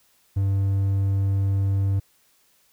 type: tone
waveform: triangle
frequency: 97.9 Hz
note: G2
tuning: 2 cents flat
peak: -17 dBFS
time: 0.36-2 s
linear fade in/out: 10 ms
effects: white hiss -62 dBFS RMS until 2.72 s